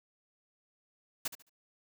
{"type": "noise with echo", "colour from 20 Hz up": "white", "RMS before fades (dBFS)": -34, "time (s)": [1.25, 1.28], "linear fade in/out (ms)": 5, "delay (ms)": 72, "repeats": 3, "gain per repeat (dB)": -12, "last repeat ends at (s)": 1.496, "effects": []}